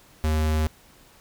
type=tone; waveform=square; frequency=77.78 Hz; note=D#2; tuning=in tune; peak=-21 dBFS; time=0.24-0.67 s; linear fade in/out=0 ms; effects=pink hiss -54 dBFS RMS until 1.2 s